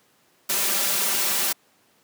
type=noise with comb filter; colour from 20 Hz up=white; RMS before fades=-23 dBFS; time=0.49-1.53 s; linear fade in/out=10 ms; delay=5.1 ms; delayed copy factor=+0.75; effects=pink hiss -61 dBFS RMS until 2.03 s + high-pass 200 Hz 12 dB/octave